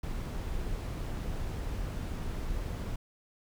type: noise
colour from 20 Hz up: brown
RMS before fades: -35 dBFS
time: 0.03-2.96 s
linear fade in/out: 5 ms
effects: none